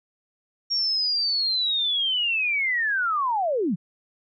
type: linear sweep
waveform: sine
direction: down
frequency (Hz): 5588 to 146.83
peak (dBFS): -21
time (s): 0.7-3.76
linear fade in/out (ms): 20
effects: none